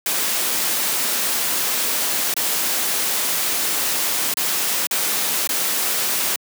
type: noise with dropouts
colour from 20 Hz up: white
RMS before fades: -21 dBFS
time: 0.06-6.36 s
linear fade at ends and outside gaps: 2 ms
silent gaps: 2.34-2.365 / 4.339-4.37 / 4.869-4.91 / 5.473-5.491 s
effects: high-pass 200 Hz 12 dB/octave